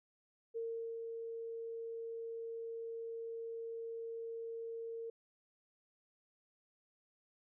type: tone with ADSR envelope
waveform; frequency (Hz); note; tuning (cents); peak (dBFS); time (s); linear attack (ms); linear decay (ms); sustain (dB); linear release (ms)
sine; 457.8; A#4; -31; -37; 0.54-5.1; 26; 410; -4; 4
effects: none